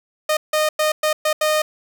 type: tone bursts at uneven times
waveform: sawtooth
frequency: 615 Hz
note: D#5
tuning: 20 cents flat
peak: -12 dBFS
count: 6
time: 0.29-0.37 / 0.53-0.69 / 0.79-0.92 / 1.03-1.13 / 1.25-1.33 / 1.41-1.62 s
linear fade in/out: 5 ms
effects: none